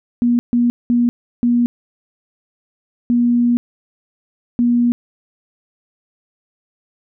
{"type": "tone bursts at uneven times", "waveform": "sine", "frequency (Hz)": 240, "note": "B3", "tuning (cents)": -49, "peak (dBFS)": -11, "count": 6, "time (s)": [[0.22, 0.39], [0.53, 0.7], [0.9, 1.09], [1.43, 1.66], [3.1, 3.57], [4.59, 4.92]], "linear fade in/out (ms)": 0, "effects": []}